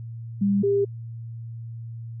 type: tone pair in turn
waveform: sine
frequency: 200 / 400 Hz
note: G3 / G4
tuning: +35 / +35 cents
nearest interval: octave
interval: 1200 cents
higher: second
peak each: -18 dBFS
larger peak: neither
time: 0.41-0.63 / 0.63-0.85 s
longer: neither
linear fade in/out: 10 ms
effects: added 115 Hz sine -33 dBFS peak until 2.2 s